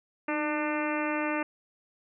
harmonic tone with a mistuned harmonic, 299.3 Hz, D4, 33 cents sharp, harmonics 1 / 2 / 3 / 4 / 5 / 6 / 7 / 8 / 9, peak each -31 / -34 / -36 / -37 / -38 / -39 / -39 / -40 / -41 dBFS, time 0.28-1.43 s, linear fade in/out 5 ms, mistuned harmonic 1, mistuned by +40 cents, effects none

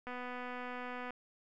click train, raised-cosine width 0.5 ms, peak -29 dBFS, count 258, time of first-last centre 0.07-1.106 s, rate 248 Hz, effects none

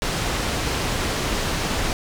pink low-pass noise, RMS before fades -24 dBFS, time 0.02-1.93 s, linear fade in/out 0 ms, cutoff 7300 Hz, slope 12 dB/octave, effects none

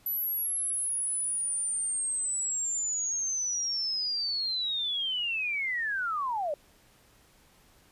sine linear sweep, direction down, 11950 to 560 Hz, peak -28 dBFS, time 0.06-6.54 s, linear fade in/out 2 ms, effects pink hiss -61 dBFS RMS until 7.91 s + resampled to 32000 Hz

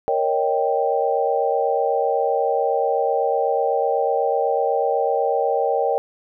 sine chord, Eb dominant seventh, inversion second, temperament equal, 466.2 / 554.4 / 622.3 / 784 Hz, Bb4 / Db5 / Eb5 / G5, 0 / 0 / 0 / 0 cents, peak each -22 / -23 / -25 / -22 dBFS, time 0.08-5.98 s, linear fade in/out 0 ms, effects none

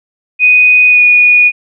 sine tone with pitch glide, 2489 to 2459 Hz, D#7 to D#7, 0 to -21 cents, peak -3 dBFS, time 0.39-1.52 s, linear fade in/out 50 ms, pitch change -21 cents, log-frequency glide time 0.88-1.02 s, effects none

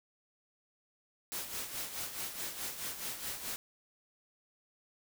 white noise with tremolo, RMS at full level -38 dBFS, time 1.32-3.56 s, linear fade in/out 0 ms, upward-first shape sine, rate 4.7 Hz, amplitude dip 60%, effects none

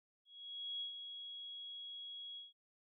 sine tone with ADSR envelope, 3322 Hz, G#7, in tune, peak -39 dBFS, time 0.25-2.53 s, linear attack 560 ms, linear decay 110 ms, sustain -7 dB, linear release 160 ms, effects none

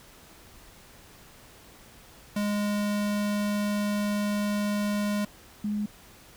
square / sine tone pair in turn, 206.4 / 208.7 Hz, G#3 / G#3, -10 / +9 cents, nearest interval unison, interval 19 cents, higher second, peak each -26 dBFS, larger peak neither, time 2.36-5.25 / 5.64-5.86 s, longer first, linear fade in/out 5 ms, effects pink hiss -52 dBFS RMS until 6.36 s

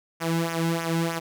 sawtooth tone with flanger, 165.9 Hz, E3, 11 cents sharp, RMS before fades -26 dBFS, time 0.2-1.2 s, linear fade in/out 20 ms, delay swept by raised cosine 0.23 to 1.73 ms, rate 3.2 Hz, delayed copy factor -0.75, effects none

